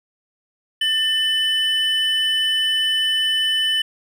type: tone pair together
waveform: triangle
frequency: 1787 / 3005 Hz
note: A6 / F#7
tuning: +26 / +26 cents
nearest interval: major sixth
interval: 900 cents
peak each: -23 / -16 dBFS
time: 0.81-3.82 s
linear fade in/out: 5 ms
effects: none